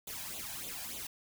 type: noise with flanger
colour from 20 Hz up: white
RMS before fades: -42 dBFS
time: 0.07-1.07 s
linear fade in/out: 5 ms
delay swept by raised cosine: 0.27 to 1.27 ms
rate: 3.4 Hz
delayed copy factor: +0.75
effects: none